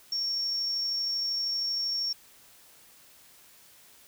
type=tone with amplitude modulation; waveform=triangle; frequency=5500 Hz; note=F8; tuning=27 cents flat; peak=-23 dBFS; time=0.12-2.13 s; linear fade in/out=5 ms; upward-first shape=sine; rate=32.8 Hz; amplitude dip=30%; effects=tanh soft clip ceiling -25 dBFS + white hiss -56 dBFS RMS until 4.07 s